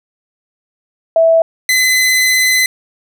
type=tone pair in turn; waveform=sine / sawtooth; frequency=656 / 2027 Hz; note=E5 / B6; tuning=-9 / +45 cents; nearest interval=octave + minor sixth; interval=1954 cents; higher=second; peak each=-6 dBFS; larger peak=neither; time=1.16-1.42 / 1.69-2.66 s; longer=second; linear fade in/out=2 ms; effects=none